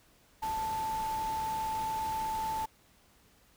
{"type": "tone in noise", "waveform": "sine", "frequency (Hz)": 880, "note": "A5", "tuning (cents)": 0, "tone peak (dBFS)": -31, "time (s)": [0.42, 2.66], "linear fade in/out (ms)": 10, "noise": "pink", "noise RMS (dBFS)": -44, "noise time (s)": [0.42, 2.66], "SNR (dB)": 10, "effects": ["pink hiss -64 dBFS RMS until 3.56 s"]}